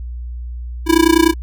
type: tone with amplitude modulation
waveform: square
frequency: 328.4 Hz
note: E4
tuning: 6 cents flat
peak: -6 dBFS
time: 0.86-1.34 s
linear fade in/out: 50 ms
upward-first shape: sine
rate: 30 Hz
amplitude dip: 95%
effects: added 60 Hz sine -24 dBFS peak until 1.42 s